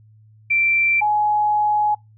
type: tone pair in turn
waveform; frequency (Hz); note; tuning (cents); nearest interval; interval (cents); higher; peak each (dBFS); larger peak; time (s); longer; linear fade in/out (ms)
sine; 2349 / 840.4; D7 / G#5; 0 / +20; octave + tritone; 1780; first; -15; neither; 0.5-1.01 / 1.01-1.95; second; 10
effects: noise-tail reverb RT60 0.2 s tail -24 dB re dry + added 108 Hz sine -47 dBFS peak until 2.17 s